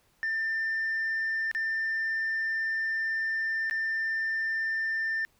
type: tone with dropouts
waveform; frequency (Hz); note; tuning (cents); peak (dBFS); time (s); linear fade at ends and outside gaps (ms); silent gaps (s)
sine; 1791; A6; +30; -25; 0.23-5.25; 0; 1.514-1.549 / 3.698-3.71
effects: tanh soft clip ceiling -25 dBFS + pink hiss -67 dBFS RMS until 5.39 s